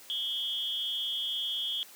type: tone with amplitude modulation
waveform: sine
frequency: 3272 Hz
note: G#7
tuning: 26 cents flat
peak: -26 dBFS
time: 0.1-1.83 s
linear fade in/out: 0 ms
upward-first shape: sine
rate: 258 Hz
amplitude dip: 95%
effects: white hiss -52 dBFS RMS until 1.95 s + high-pass 200 Hz 12 dB/octave